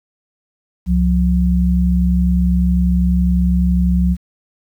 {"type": "tone pair together", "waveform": "sine", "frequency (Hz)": [67.05, 179], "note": ["C2", "F3"], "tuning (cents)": [43, 43], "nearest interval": "octave + perfect fourth", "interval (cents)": 1700, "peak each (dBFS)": -14, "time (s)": [0.86, 4.17], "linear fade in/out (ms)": 50, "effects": ["8-bit"]}